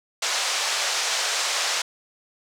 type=band-pass noise; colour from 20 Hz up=white; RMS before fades=-25 dBFS; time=0.22-1.82 s; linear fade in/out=5 ms; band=530 to 6900 Hz; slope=24 dB/octave; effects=none